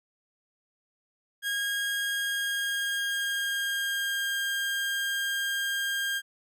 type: tone with pitch glide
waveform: 30% pulse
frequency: 1631 to 1606.7 Hz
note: G#6 to G6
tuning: -32 to +42 cents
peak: -25 dBFS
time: 1.42-6.22 s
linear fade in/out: 50 ms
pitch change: -26 cents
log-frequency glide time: 1.96-4.37 s
effects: none

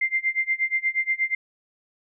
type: tone with tremolo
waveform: sine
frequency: 2093 Hz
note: C7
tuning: in tune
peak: -18 dBFS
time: 0.01-1.35 s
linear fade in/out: 5 ms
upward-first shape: sine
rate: 8.4 Hz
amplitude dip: 95%
effects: none

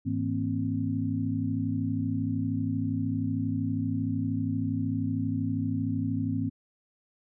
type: tone cluster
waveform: sine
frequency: 105 / 161.7 / 233.4 / 266.2 Hz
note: G#2 / E3 / A#3 / C4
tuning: +19 / -33 / +2 / +30 cents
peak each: -31 / -35 / -33 / -30 dBFS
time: 0.05-6.5 s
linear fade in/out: 20 ms
effects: none

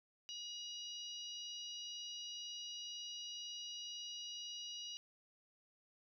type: harmonic tone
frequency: 962 Hz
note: B5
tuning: 46 cents flat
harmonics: 3 / 4 / 5 / 6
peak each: -47 / -53 / -54 / -53 dBFS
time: 0.29-4.97 s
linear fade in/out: 0 ms
effects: 13-bit

